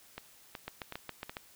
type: two click trains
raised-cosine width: 0.3 ms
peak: -22 / -24 dBFS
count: 6 / 4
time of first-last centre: 0.68-1.369 / 0.18-1.295 s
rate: 7.26 / 2.69 Hz
effects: white hiss -59 dBFS RMS until 1.55 s